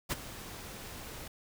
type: noise with ADSR envelope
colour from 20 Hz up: pink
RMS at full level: -30 dBFS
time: 0.09-1.28 s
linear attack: 28 ms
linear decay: 25 ms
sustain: -15 dB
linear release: 4 ms
effects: none